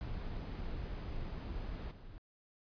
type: noise with level steps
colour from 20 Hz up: brown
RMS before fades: -41 / -51 dBFS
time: 0.01-2.18 s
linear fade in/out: 0 ms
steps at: 1.91 s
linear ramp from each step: 5 ms
effects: resampled to 11025 Hz